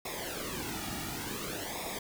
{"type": "noise with flanger", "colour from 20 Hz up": "pink", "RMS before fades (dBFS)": -38, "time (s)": [0.05, 1.99], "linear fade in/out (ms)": 5, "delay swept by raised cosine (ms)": [0.66, 1.96], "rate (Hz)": 0.56, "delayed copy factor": -0.75, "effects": []}